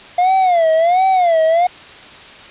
triangle tone with vibrato, 698.5 Hz, F5, in tune, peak -8 dBFS, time 0.18-1.67 s, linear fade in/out 5 ms, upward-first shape sine, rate 1.4 Hz, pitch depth 160 cents each way, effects white hiss -37 dBFS RMS until 2.5 s + resampled to 8000 Hz

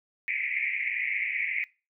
pink band-pass noise, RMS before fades -30 dBFS, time 0.28-1.64 s, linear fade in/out 0 ms, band 2000 to 2400 Hz, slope 96 dB/octave, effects noise-tail reverb RT60 0.3 s tail -22 dB re dry

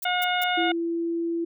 violet noise bursts, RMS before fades -32 dBFS, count 3, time 0.02-0.441 s, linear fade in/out 5 ms, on 27 ms, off 170 ms
harmonic tone, 721 Hz, F#5, 45 cents flat, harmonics 1 / 2 / 3 / 4 / 5, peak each -25 / -28 / -30 / -31 / -32 dBFS, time 0.05-0.72 s, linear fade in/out 5 ms
sine tone, 336 Hz, E4, 33 cents sharp, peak -24 dBFS, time 0.57-1.45 s, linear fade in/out 10 ms
effects none

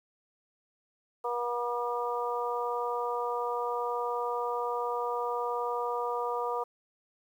harmonic tone, 240.7 Hz, B3, 44 cents flat, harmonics 2 / 3 / 4 / 5, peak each -33 / -37 / -34 / -36 dBFS, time 1.24-6.64 s, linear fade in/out 10 ms, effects 10-bit

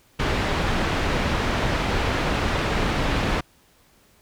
pink low-pass noise, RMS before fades -23 dBFS, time 0.19-3.41 s, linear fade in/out 10 ms, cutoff 3100 Hz, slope 12 dB/octave, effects pink hiss -58 dBFS RMS until 4.21 s

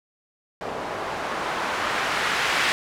blue noise with low-pass filter sweep, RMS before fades -26 dBFS, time 0.61-2.72 s, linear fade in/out 0 ms, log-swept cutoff 660 to 2100 Hz, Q 0.99, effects none

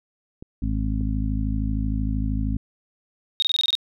clicks, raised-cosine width 3 ms, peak -24 dBFS, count 2, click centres 0.425 / 1.009 s
harmonic tone, 53 Hz, G#1, 36 cents sharp, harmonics 1 / 2 / 3 / 4 / 5, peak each -24 / -28 / -35 / -30 / -30 dBFS, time 0.62-2.57 s, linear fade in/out 5 ms
sine tone bursts, 3729 Hz, A#7, in tune, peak -17 dBFS, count 8, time 3.4-3.752 s, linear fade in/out 0 ms, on 23 ms, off 24 ms
effects none

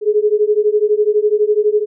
sine beating tone pair, 415.3 / 427.3 Hz, G#4 / G#4, 0 / +49 cents, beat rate 12 Hz, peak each -14 dBFS, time 0.01-1.86 s, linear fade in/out 50 ms, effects none

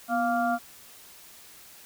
harmonic tone with a mistuned harmonic, 233.1 Hz, A#3, in tune, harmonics 1 / 3 / 5 / 6, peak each -29 / -25 / -35 / -31 dBFS, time 0.08-0.59 s, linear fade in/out 50 ms, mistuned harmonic 1, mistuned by +79 cents, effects white hiss -50 dBFS RMS until 1.85 s

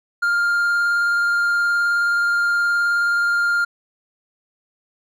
triangle tone with vibrato, 1403 Hz, F6, 8 cents sharp, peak -14 dBFS, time 0.22-3.65 s, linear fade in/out 10 ms, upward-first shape sine, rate 19 Hz, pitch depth 8 cents each way, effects none

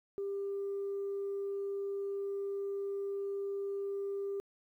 sine tone, 397.3 Hz, G4, 23 cents sharp, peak -33 dBFS, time 0.18-4.4 s, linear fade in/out 0 ms, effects tanh soft clip ceiling -31 dBFS + 12-bit

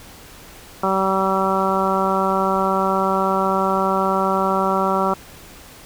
harmonic tone, 191.7 Hz, G3, 38 cents flat, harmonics 1 / 2 / 3 / 4 / 5 / 6 / 7, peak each -24 / -24 / -24 / -24 / -24 / -24 / -24 dBFS, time 0.83-5.14 s, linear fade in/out 5 ms, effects pink hiss -42 dBFS RMS until 5.85 s

